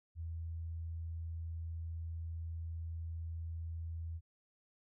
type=tone; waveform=sine; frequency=82.41 Hz; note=E2; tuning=in tune; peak=-39 dBFS; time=0.15-4.21 s; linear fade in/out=50 ms; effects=none